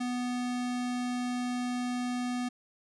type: tone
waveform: square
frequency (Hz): 246.9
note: B3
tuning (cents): 0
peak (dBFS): -31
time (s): 0-2.49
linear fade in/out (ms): 10
effects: resampled to 22050 Hz

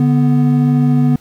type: tone pair together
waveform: triangle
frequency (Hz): 145.41 / 246.9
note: D3 / B3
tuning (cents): -17 / 0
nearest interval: major sixth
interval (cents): 917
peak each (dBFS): -10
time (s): 0-1.16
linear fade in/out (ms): 2
effects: pink hiss -48 dBFS RMS until 1.2 s

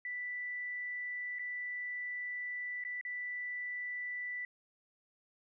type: tone with dropouts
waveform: sine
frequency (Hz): 1975.5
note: B6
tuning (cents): 0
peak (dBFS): -37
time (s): 0.05-4.45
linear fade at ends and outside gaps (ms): 2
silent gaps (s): 1.387-1.393 / 2.839-2.849 / 3.012-3.05
effects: none

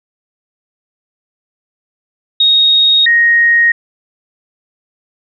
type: tone pair in turn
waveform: sine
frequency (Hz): 3743 / 1871.5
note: A#7 / A#6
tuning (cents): +6 / +6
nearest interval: octave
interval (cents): 1200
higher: first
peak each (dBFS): -6 / -6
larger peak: neither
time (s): 2.4-3.06 / 3.06-3.72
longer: neither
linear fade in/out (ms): 5
effects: none

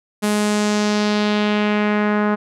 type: tone with low-pass filter sweep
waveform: sawtooth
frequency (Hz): 209.2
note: G#3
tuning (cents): +13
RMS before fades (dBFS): -18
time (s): 0.22-2.36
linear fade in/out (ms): 20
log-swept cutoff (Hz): 11000 to 1400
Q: 1.7
effects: none

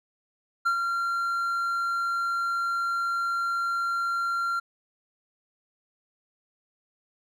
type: tone with ADSR envelope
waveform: triangle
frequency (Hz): 1378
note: F6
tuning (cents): -24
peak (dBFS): -18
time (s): 0.65-4.6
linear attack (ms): 16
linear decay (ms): 85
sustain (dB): -5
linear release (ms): 11
effects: none

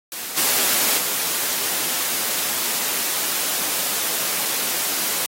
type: noise with level steps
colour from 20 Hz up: white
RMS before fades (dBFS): -30 / -19 / -23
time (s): 0.12-5.26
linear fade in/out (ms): 0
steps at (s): 0.36 / 0.97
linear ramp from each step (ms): 20
effects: high-pass 200 Hz 12 dB/octave + AAC 48 kbps

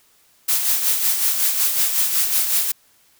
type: noise with tremolo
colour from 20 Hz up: blue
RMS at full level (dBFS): -17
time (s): 0.48-2.72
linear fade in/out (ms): 10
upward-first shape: sine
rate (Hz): 5.4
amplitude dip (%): 50
effects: white hiss -57 dBFS RMS until 3.19 s

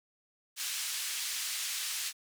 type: band-pass noise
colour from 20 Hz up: white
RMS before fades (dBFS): -36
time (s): 0.56-2.13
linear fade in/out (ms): 50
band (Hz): 2000 to 8600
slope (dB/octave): 12
effects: none

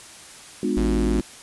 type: chord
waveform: sine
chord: G# diminished seventh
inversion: none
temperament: just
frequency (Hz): 207.7 / 249.2 / 299 / 358.8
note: G#3 / B3 / D4 / F4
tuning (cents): 0 / +16 / +31 / +47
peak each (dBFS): -26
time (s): 0.63-1.21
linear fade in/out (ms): 2
type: tone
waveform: square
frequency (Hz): 55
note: A1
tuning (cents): 0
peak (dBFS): -23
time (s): 0.77-1.2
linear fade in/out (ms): 0
effects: white hiss -43 dBFS RMS until 1.42 s + resampled to 24000 Hz

